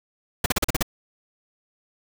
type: noise bursts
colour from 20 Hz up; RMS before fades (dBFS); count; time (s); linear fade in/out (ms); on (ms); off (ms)
pink; -20; 7; 0.44-0.827; 5; 21; 40
effects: none